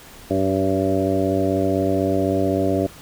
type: harmonic tone with a mistuned harmonic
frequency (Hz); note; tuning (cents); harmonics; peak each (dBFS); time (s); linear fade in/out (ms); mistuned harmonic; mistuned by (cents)
96; G2; -36; 1 / 2 / 3 / 4 / 5 / 6 / 7; -26 / -27 / -22 / -24 / -28 / -25 / -26; 0.3-2.87; 10; 5; +27
effects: pink hiss -43 dBFS RMS until 3.01 s